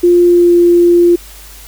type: tone with pitch glide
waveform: sine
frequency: 350.5 to 347.1 Hz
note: F4 to F4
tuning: +6 to -11 cents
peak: -4 dBFS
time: 0.03-1.16 s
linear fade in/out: 10 ms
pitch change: -17 cents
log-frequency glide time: 0.25-0.56 s
effects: added 50 Hz sine -35 dBFS peak until 1.67 s + white hiss -36 dBFS RMS until 1.67 s